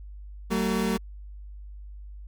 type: tone pair together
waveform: 30% pulse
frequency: 189.57 / 226.6 Hz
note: F#3 / A#3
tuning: +42 / -49 cents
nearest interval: minor third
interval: 309 cents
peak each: -24 / -24 dBFS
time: 0.5-0.98 s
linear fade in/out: 20 ms
effects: added 50 Hz sine -39 dBFS peak until 2.27 s